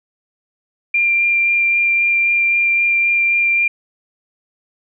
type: tone with vibrato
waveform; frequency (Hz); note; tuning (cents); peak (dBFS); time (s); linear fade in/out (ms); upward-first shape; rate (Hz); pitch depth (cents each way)
sine; 2383; D7; +25; -12; 0.94-3.68; 5; sine; 3.8; 9
effects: none